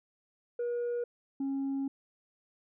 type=tone pair in turn; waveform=sine; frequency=479.7 / 273.1 Hz; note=A#4 / C#4; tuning=+50 / -26 cents; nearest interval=minor seventh; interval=976 cents; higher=first; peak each=-28 dBFS; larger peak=neither; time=0.59-1.04 / 1.4-1.88 s; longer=second; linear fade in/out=5 ms; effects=tanh soft clip ceiling -29 dBFS